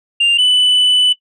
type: tone pair in turn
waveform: sine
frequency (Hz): 2794 / 2989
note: F7 / F#7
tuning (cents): 0 / +17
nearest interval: minor second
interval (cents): 117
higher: second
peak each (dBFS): -6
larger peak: neither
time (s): 0.2-0.38 / 0.38-1.13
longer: second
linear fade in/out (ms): 10
effects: noise-tail reverb RT60 0.1 s tail -17 dB re dry + tanh soft clip ceiling -8 dBFS